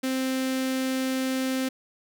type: tone with notch filter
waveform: sawtooth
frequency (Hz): 261.6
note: C4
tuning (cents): 0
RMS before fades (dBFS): -27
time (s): 0.03-1.69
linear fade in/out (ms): 10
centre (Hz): 920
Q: 1.2
effects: none